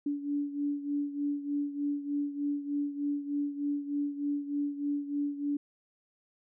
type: beating tone pair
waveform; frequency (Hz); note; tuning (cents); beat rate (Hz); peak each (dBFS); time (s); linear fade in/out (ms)
sine; 287.1 / 290.4; D4 / D4; -39 / -19; 3.3; -31 / -36; 0.06-5.57; 5
effects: none